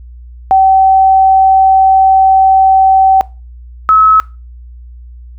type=tone pair in turn; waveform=sine; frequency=767 / 1289.9 Hz; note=G5 / E6; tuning=-38 / -38 cents; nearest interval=major sixth; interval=900 cents; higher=second; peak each=-3 dBFS; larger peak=neither; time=0.51-3.21 / 3.89-4.2 s; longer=first; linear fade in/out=0 ms; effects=noise-tail reverb RT60 0.3 s tail -22 dB re dry + added 60 Hz sine -29 dBFS peak until 5.38 s